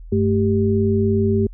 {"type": "tone cluster", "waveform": "sine", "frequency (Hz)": [98.1, 218.3, 391.5], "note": ["G2", "A3", "G4"], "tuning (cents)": [2, -13, -2], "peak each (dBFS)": -19, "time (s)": [0.12, 1.47], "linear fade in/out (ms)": 5, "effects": ["added 41 Hz sine -34 dBFS peak until 1.53 s"]}